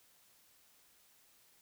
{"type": "silence", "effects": ["white hiss -67 dBFS RMS until 1.61 s"]}